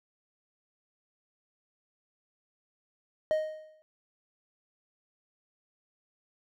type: tone with exponential decay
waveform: triangle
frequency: 622.3 Hz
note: D#5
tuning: in tune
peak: -20 dBFS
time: 3.31-3.82 s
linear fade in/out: 0 ms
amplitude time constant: 110 ms
effects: none

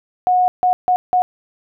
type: tone bursts at uneven times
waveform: sine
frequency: 729 Hz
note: F#5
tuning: 26 cents flat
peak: -11 dBFS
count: 4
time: 0.27-0.48 / 0.63-0.73 / 0.88-0.96 / 1.13-1.22 s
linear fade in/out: 0 ms
effects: none

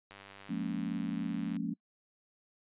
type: click train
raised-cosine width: 0.3 ms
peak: -34 dBFS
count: 145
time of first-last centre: 0.11-1.566 s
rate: 98.9 Hz
type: chord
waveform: sine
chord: Bb minor seventh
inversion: second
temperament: just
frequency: 174.81 / 209.8 / 233.1 / 279.7 Hz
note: F3 / Ab3 / Bb3 / Db4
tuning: +2 / +18 / 0 / +16 cents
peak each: -38 dBFS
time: 0.49-1.74 s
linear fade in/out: 10 ms
effects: noise-tail reverb RT60 0.1 s tail -26 dB re dry + resampled to 8000 Hz

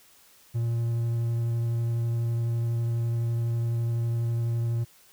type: tone with vibrato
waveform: triangle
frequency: 116.7 Hz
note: A#2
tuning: 2 cents sharp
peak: -22 dBFS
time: 0.54-4.85 s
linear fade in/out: 20 ms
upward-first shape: sine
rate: 12 Hz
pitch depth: 9 cents each way
effects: white hiss -57 dBFS RMS until 5.12 s

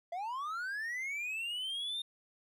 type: linear sweep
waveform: triangle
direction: up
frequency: 662 to 3667 Hz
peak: -34 dBFS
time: 0.12-2.02 s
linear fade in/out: 5 ms
effects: none

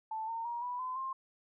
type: tone with pitch steps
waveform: sine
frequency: 880 / 913.1 / 947.5 / 983.2 / 1020.2 / 1058.7 Hz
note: A5 / A#5 / A#5 / B5 / C6 / C6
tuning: 0 / -36 / +28 / -8 / -44 / +20 cents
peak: -35 dBFS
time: 0.11-1.13 s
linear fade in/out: 5 ms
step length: 170 ms
effects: none

